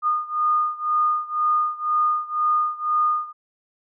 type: beating tone pair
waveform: sine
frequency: 1223 / 1225 Hz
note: D#6 / D#6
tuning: -30 / -27 cents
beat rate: 2 Hz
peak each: -21 / -23 dBFS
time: 0.02-3.33 s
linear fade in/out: 50 ms
effects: none